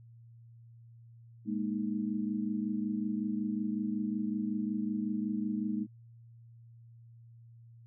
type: chord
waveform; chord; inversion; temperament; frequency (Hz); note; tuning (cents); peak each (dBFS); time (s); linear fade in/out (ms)
sine; Ab suspended second; none; equal; 207.7 / 233.1 / 311.1; Ab3 / Bb3 / Eb4; 0 / 0 / 0; -33 / -36 / -37; 1.45-5.87; 50
effects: added 116 Hz sine -52 dBFS peak until 7.86 s